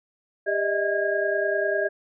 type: tone cluster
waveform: sine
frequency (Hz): 398.5 / 609 / 639 / 1634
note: G4 / D#5 / D#5 / G#6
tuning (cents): +28 / -37 / +46 / -29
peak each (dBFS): -27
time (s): 0.46-1.89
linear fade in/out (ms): 20
effects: none